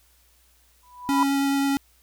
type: tone with exponential growth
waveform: sine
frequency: 987.8 Hz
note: B5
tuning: in tune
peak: -16 dBFS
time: 0.83-1.23 s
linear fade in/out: 1 ms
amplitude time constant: 85 ms
type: tone with vibrato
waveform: square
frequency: 277.2 Hz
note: C#4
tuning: in tune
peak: -21 dBFS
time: 1.09-1.77 s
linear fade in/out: 0 ms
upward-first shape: triangle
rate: 9.3 Hz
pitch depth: 9 cents each way
effects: added 60 Hz sine -61 dBFS peak until 2.02 s + white hiss -61 dBFS RMS until 2.02 s